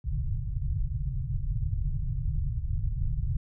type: low-pass noise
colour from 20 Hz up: pink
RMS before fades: -29 dBFS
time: 0.04-3.37 s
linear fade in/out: 5 ms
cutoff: 150 Hz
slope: 96 dB/octave
effects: none